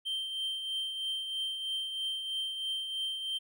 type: tone with tremolo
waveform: triangle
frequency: 3136 Hz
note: G7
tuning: in tune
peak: -29 dBFS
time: 0.05-3.39 s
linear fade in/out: 20 ms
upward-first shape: triangle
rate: 3.1 Hz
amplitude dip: 50%
effects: none